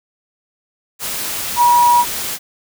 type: tone in noise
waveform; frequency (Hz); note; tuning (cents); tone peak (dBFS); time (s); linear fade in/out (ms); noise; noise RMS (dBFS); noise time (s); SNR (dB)
sine; 962; B5; -46; -8; 1.56-2.05; 50; white; -23; 0.99-2.39; +12
effects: none